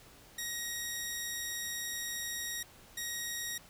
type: tone bursts at uneven times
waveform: 10% pulse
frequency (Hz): 1887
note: A#6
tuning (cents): +21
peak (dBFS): -27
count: 2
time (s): 0.38-2.63 / 2.97-3.58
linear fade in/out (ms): 5
effects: pink hiss -57 dBFS RMS until 3.69 s